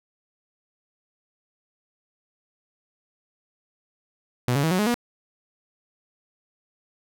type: tone with pitch steps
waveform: sawtooth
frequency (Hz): 123.47 / 141.01 / 161.05 / 183.93 / 210.1 / 239.9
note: B2 / C#3 / E3 / F#3 / G#3 / A#3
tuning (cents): 0 / +30 / -40 / -10 / +20 / +50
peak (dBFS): -16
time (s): 4.48-4.942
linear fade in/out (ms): 0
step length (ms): 77
effects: none